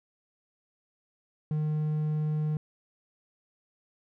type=tone; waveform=triangle; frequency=152.9 Hz; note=D#3; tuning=30 cents flat; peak=-24 dBFS; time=1.51-2.57 s; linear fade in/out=2 ms; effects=none